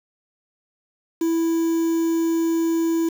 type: tone with quantisation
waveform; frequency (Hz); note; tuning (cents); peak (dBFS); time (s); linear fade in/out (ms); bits
triangle; 330; E4; +2; -16; 1.21-3.09; 5; 6
effects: none